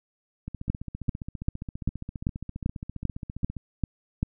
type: two click trains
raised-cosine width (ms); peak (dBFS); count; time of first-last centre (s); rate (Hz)
5; -12 / -22; 10 / 47; 0.7-4.229 / 0.48-3.567; 2.55 / 14.9
effects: none